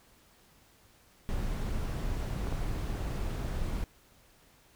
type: noise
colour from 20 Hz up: brown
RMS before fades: -33 dBFS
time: 1.29-3.84 s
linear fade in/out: 0 ms
type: clicks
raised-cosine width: 1 ms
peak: -24 / -25 dBFS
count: 2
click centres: 2.471 / 2.525 s
effects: pink hiss -62 dBFS RMS until 4.75 s